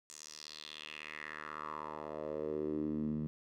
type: tone with band-pass filter sweep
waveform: 10% pulse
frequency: 76.3 Hz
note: D#2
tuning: 33 cents flat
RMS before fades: -41 dBFS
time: 0.1-3.27 s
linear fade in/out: 0 ms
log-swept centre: 7200 to 180 Hz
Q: 3.5
effects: none